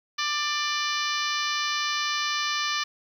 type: harmonic tone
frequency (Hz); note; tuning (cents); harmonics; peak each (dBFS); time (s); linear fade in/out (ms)
592; D5; +14; 2 / 3 / 4 / 5 / 6 / 7 / 8 / 9 / 10; -30 / -32 / -33 / -34 / -35 / -35 / -36 / -37 / -37; 0.18-2.84; 10
effects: 9-bit